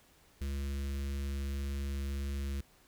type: tone with notch filter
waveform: square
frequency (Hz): 69.3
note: C#2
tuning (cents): 0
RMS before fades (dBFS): -36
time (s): 0.41-2.61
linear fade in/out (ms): 5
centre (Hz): 790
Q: 0.52
effects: pink hiss -64 dBFS RMS until 2.87 s